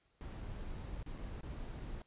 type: noise with dropouts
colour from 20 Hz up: brown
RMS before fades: -44 dBFS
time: 0.21-2.02 s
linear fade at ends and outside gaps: 1 ms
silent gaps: 1.029-1.062 / 1.18-1.184 / 1.41-1.432 s
effects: pink hiss -75 dBFS RMS until 2.06 s + resampled to 8000 Hz